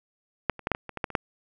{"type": "clicks", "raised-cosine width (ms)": 0.5, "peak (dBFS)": [-7, -26, -11, -7, -15, -22, -18, -11, -25, -6], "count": 10, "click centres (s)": [0.497, 0.593, 0.671, 0.717, 0.749, 0.893, 0.973, 1.042, 1.103, 1.152], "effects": []}